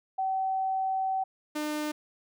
sine / sawtooth tone pair in turn, 764 / 301.6 Hz, G5 / D4, -45 / +46 cents, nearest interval octave + major third, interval 1609 cents, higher first, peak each -26 dBFS, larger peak neither, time 0.18-1.24 / 1.55-1.92 s, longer first, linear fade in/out 10 ms, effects none

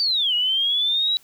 sine linear two-way sweep, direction down then up, 4676 to 2875 to 3919 Hz, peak -18 dBFS, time 0-1.17 s, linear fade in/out 0 ms, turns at 0.34 s, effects white hiss -55 dBFS RMS until 1.23 s

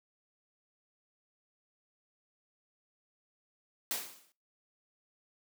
white noise with exponential decay, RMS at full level -32 dBFS, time 3.91-4.32 s, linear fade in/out 0 ms, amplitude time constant 87 ms, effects noise-tail reverb RT60 0.3 s tail -21 dB re dry + high-pass 200 Hz 12 dB/octave

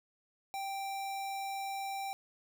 square tone, 784 Hz, G5, in tune, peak -37 dBFS, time 0.54-2.13 s, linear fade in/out 0 ms, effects none

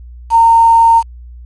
sine tone with quantisation, 917 Hz, A#5, 29 cents flat, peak -4 dBFS, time 0.3-1.03 s, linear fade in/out 50 ms, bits 5, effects added 60 Hz sine -30 dBFS peak until 1.45 s + resampled to 24000 Hz

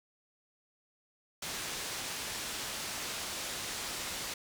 white low-pass noise, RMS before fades -39 dBFS, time 1.42-4.34 s, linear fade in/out 5 ms, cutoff 7300 Hz, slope 12 dB/octave, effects none

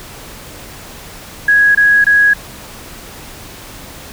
sine tone bursts, 1661.2 Hz, G#6, in tune, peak -6 dBFS, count 3, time 1.48-2.336 s, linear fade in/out 5 ms, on 270 ms, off 23 ms, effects pink hiss -33 dBFS RMS until 4.12 s

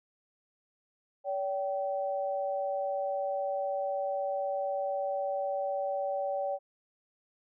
sine tone pair together, 570 / 773.9 Hz, C#5 / G5, +48 / -22 cents, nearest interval perfect fourth, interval 530 cents, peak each -31 / -34 dBFS, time 1.24-6.59 s, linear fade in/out 50 ms, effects none

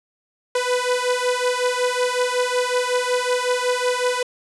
sawtooth beating tone pair, 494.5 / 499.9 Hz, B4 / B4, +2 / +21 cents, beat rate 5.4 Hz, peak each -18 dBFS, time 0.55-4.23 s, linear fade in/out 5 ms, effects resampled to 24000 Hz + 9-bit

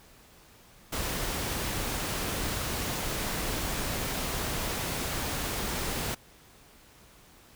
pink noise, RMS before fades -32 dBFS, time 0.92-6.15 s, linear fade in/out 10 ms, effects pink hiss -56 dBFS RMS until 7.55 s

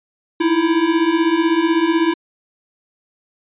square beating tone pair, 318.3 / 334.3 Hz, D#4 / E4, +39 / +24 cents, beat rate 16 Hz, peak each -19 / -16 dBFS, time 0.4-2.14 s, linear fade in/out 10 ms, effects resampled to 8000 Hz

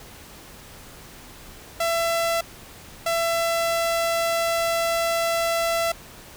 sawtooth tone pair in turn, 670 / 670 Hz, E5 / E5, +28 / +28 cents, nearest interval unison, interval 0 cents, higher neither, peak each -17 dBFS, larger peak neither, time 1.8-2.41 / 3.06-5.92 s, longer second, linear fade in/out 5 ms, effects pink hiss -44 dBFS RMS until 6.36 s

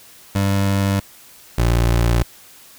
25% pulse tone pair in turn, 98.6 / 58.36 Hz, G2 / A#1, +11 / +3 cents, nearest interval major sixth, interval 908 cents, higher first, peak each -12 / -10 dBFS, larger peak second, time 0.35-1 / 1.58-2.23 s, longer neither, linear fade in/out 5 ms, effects white hiss -45 dBFS RMS until 2.78 s

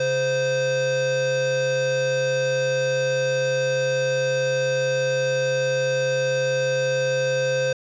square tone pair together, 137.47 / 519 Hz, C#3 / C5, -14 / -14 cents, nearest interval octave + major seventh, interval 2300 cents, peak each -31 / -21 dBFS, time 0-7.73 s, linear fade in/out 5 ms, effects resampled to 16000 Hz + 9-bit

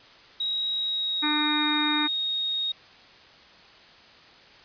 sine tone with pitch glide, 3814 to 3736 Hz, A#7 to A#7, +39 to +3 cents, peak -25 dBFS, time 0.4-2.72 s, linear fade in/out 5 ms, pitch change -36 cents, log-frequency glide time 0.77-1.73 s
harmonic tone, 300 Hz, D4, 37 cents sharp, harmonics 1 / 3 / 4 / 5 / 6 / 7 / 8, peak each -27 / -32 / -33 / -34 / -35 / -35 / -36 dBFS, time 1.22-2.08 s, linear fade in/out 20 ms
effects white hiss -51 dBFS RMS until 4.64 s + resampled to 11025 Hz

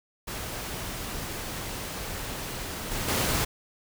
pink noise with level steps, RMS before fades -35 / -31 / -26 dBFS, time 0.27-3.45 s, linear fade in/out 10 ms, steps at 2.91 / 3.08 s, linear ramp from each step 5 ms, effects none

